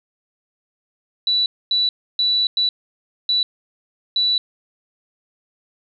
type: tone bursts at uneven times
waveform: sine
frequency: 3951 Hz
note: B7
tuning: in tune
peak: -15 dBFS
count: 6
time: 1.27-1.46 / 1.71-1.89 / 2.19-2.47 / 2.57-2.69 / 3.29-3.43 / 4.16-4.38 s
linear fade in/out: 2 ms
effects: none